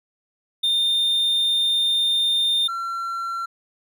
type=tone pair in turn; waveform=triangle; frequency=3624 / 1360.1 Hz; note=A#7 / F6; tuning=-50 / -46 cents; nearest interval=octave + perfect fourth; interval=1696 cents; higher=first; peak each=-16 / -23 dBFS; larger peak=first; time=0.63-2.68 / 2.68-3.46 s; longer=first; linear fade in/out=10 ms; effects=none